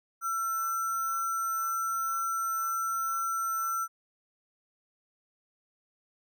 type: tone with sample-and-hold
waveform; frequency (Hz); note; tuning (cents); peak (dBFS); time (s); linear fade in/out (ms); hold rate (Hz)
sine; 1349; E6; +40; -28; 0.21-3.88; 50; 7350
effects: none